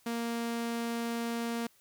sawtooth tone, 233.1 Hz, A#3, in tune, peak -28 dBFS, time 0.06-1.67 s, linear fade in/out 5 ms, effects white hiss -65 dBFS RMS until 1.8 s

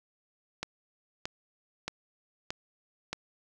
click train, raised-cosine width 0.2 ms, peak -16 dBFS, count 5, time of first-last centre 0.63-3.13 s, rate 1.6 Hz, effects none

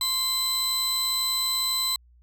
sawtooth tone pair together, 1048 / 4022 Hz, C6 / B7, +2 / +31 cents, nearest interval octave + major seventh, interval 2329 cents, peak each -30 / -21 dBFS, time 0.01-1.96 s, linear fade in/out 2 ms, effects added 60 Hz sine -53 dBFS peak until 2.22 s

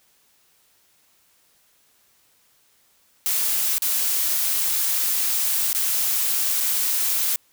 blue noise with dropouts, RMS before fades -22 dBFS, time 3.26-7.36 s, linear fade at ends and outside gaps 0 ms, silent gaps 3.782-3.821 / 5.73-5.748 / 6.604-6.608 s, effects white hiss -61 dBFS RMS until 7.52 s

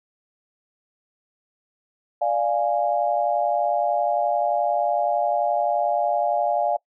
sine chord, D diminished, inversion none, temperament equal, 587.3 / 698.5 / 830.6 Hz, D5 / F5 / Ab5, 0 / 0 / 0 cents, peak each -24 / -22 / -25 dBFS, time 2.21-6.77 s, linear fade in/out 10 ms, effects noise-tail reverb RT60 0.1 s tail -24 dB re dry

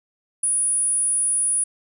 sine tone, 9760 Hz, D#9, 34 cents flat, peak -18 dBFS, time 0.43-1.64 s, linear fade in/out 5 ms, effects none

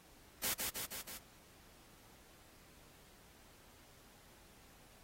white noise with echo, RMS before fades -36 dBFS, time 0.43-0.54 s, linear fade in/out 10 ms, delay 160 ms, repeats 4, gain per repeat -3 dB, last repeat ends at 1.18 s, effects pink hiss -63 dBFS RMS until 5.03 s + AAC 48 kbps

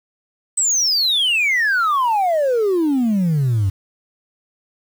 sine exponential sweep, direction down, 8200 to 92.5 Hz, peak -12 dBFS, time 0.57-3.7 s, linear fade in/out 10 ms, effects tanh soft clip ceiling -13 dBFS + 7-bit

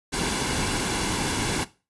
pink noise with comb filter, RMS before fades -26 dBFS, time 0.12-1.65 s, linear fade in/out 20 ms, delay 1.6 ms, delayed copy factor -0.5, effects noise-tail reverb RT60 0.3 s tail -17 dB re dry + resampled to 24000 Hz

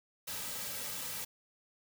white noise with comb filter, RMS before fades -40 dBFS, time 0.27-1.25 s, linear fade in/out 10 ms, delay 2.8 ms, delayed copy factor -0.6, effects none

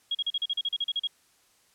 sine tone bursts, 3292 Hz, G#7, 16 cents flat, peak -25 dBFS, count 13, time 0.11-1.073 s, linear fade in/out 5 ms, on 39 ms, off 38 ms, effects white hiss -64 dBFS RMS until 1.74 s + low-pass 11000 Hz 12 dB/octave

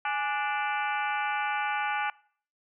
harmonic tone with a mistuned harmonic, 293.7 Hz, D4, in tune, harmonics 3 / 4 / 5 / 6 / 7 / 8 / 9 / 10, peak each -30 / -36 / -33 / -40 / -42 / -37 / -41 / -45 dBFS, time 0.05-2.1 s, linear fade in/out 2 ms, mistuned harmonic 3, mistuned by -93 cents, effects noise-tail reverb RT60 0.5 s tail -22 dB re dry

